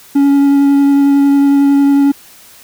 triangle tone with vibrato, 280.3 Hz, C#4, 19 cents sharp, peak -4 dBFS, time 0.15-2.12 s, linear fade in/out 10 ms, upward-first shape triangle, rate 11 Hz, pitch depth 12 cents each way, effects white hiss -40 dBFS RMS until 2.63 s

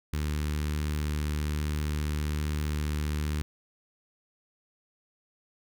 sawtooth tone with notch filter, 75.1 Hz, D2, 39 cents sharp, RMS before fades -30 dBFS, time 0.13-3.42 s, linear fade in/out 0 ms, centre 660 Hz, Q 0.69, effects none

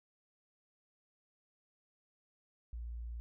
sine tone, 58.27 Hz, A#1, in tune, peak -40 dBFS, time 2.73-3.2 s, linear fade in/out 0 ms, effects none

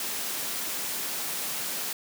white high-pass noise, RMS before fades -32 dBFS, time 0-1.93 s, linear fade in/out 2 ms, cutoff 140 Hz, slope 24 dB/octave, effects none

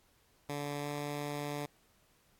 10% pulse tone with pitch glide, 144.7 to 145.87 Hz, D3 to D3, -25 to -11 cents, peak -28 dBFS, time 0.49-1.66 s, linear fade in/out 5 ms, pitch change +14 cents, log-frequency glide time 0.81-0.87 s, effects pink hiss -69 dBFS RMS until 2.39 s + AAC 64 kbps

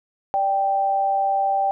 sine tone pair together, 587.3 / 784 Hz, D5 / G5, 0 / 0 cents, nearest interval perfect fourth, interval 500 cents, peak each -27 / -18 dBFS, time 0.34-1.71 s, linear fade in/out 0 ms, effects none

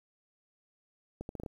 accelerating click train, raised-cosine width 2 ms, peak -26 dBFS, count 6, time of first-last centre 1.21-1.462 s, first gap 81 ms, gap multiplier 0.76, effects 10-bit

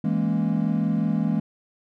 triangle chord, A# half-diminished seventh, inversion second, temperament equal with one note detuned, 164.81 / 207.7 / 233.1 / 274.3 Hz, E3 / G#3 / A#3 / C#4, 0 / 0 / 0 / -18 cents, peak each -23 / -22 / -24 / -28 dBFS, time 0.04-1.4 s, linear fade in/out 5 ms, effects tanh soft clip ceiling -10 dBFS

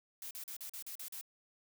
blue noise bursts, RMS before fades -45 dBFS, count 8, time 0.22-1.212 s, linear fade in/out 2 ms, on 89 ms, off 40 ms, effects none

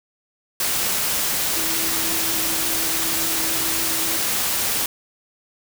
sine tone in noise, 326.2 Hz, E4, 18 cents flat, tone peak -33 dBFS, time 1.56-4.17 s, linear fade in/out 2 ms, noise white, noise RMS -22 dBFS, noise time 0.6-4.86 s, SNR -14 dB, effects none

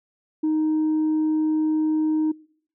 sine tone, 311.1 Hz, D#4, in tune, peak -17 dBFS, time 0.43-2.32 s, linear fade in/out 10 ms, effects noise-tail reverb RT60 0.6 s tail -25 dB re dry + tanh soft clip ceiling -17 dBFS

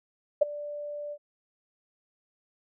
sine tone with ADSR envelope, 587.3 Hz, D5, in tune, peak -14 dBFS, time 0.41-1.18 s, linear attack 12 ms, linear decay 13 ms, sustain -20 dB, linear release 59 ms, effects none

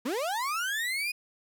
35% pulse linear sweep, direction up, 216.9 to 2500 Hz, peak -27 dBFS, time 0.05-1.12 s, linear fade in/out 10 ms, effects none

